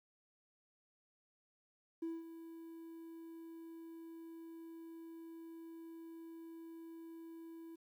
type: tone with ADSR envelope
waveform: triangle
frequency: 329.6 Hz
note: E4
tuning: in tune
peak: -34 dBFS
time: 2.02-7.76 s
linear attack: 8 ms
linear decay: 200 ms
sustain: -13 dB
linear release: 12 ms
effects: tanh soft clip ceiling -34 dBFS + 12-bit